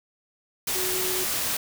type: tone in noise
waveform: sine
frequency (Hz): 370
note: F#4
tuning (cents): 0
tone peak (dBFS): -31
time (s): 0.75-1.24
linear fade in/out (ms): 5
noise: white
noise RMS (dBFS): -27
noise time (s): 0.67-1.57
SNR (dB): -7
effects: none